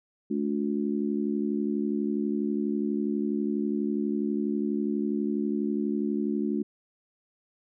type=harmonic tone; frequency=72.2 Hz; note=D2; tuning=29 cents flat; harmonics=3 / 4 / 5; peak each=-28 / -30 / -32 dBFS; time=0.3-6.63 s; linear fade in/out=10 ms; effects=none